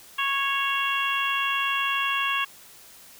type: harmonic tone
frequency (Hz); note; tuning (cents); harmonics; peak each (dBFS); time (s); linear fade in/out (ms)
552; C#5; -7; 2 / 3 / 4 / 5 / 6; -27 / -30 / -34 / -27 / -32; 0.18-2.45; 10
effects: white hiss -49 dBFS RMS until 3.19 s